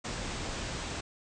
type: low-pass noise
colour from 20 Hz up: pink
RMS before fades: -37 dBFS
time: 0.04-1.01 s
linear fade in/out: 10 ms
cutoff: 8400 Hz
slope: 96 dB/octave
effects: none